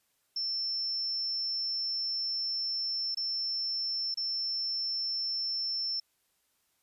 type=tone with dropouts; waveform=sine; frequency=5360 Hz; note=E8; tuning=28 cents sharp; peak=-30 dBFS; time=0.36-6 s; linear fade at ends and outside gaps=5 ms; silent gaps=3.147-3.17 / 4.143-4.172 s; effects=white hiss -74 dBFS RMS until 6.82 s + resampled to 32000 Hz